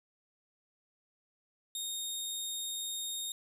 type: tone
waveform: 20% pulse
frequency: 3702 Hz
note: A#7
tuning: 13 cents flat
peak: -30 dBFS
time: 1.75-3.32 s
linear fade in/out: 2 ms
effects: 10-bit